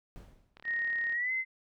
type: noise with exponential decay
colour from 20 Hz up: brown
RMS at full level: -45 dBFS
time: 0.16-0.72 s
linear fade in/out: 0 ms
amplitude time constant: 120 ms
type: click train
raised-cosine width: 0.3 ms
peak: -34 dBFS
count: 21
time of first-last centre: 0.57-1.124 s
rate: 36.1 Hz
type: tone with pitch glide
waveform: sine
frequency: 1864.7 to 2057 Hz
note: A#6 to C7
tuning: 0 to -30 cents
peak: -29 dBFS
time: 0.64-1.45 s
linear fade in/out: 50 ms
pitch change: +170 cents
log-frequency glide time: 1.13-1.32 s
effects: none